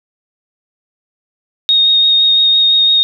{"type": "tone with vibrato", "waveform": "sine", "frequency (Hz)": 3721, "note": "A#7", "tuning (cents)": -4, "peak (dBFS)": -7, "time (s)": [1.69, 3.03], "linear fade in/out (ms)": 0, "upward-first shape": "sine", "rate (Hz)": 5.9, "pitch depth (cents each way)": 11, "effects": []}